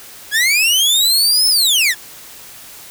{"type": "linear two-way sweep", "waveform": "sawtooth", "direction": "up then down", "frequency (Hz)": [1621, 5280, 1621], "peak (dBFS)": -8, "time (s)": [0.31, 1.95], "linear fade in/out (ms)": 50, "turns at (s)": 1.48, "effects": ["white hiss -37 dBFS RMS until 2.9 s"]}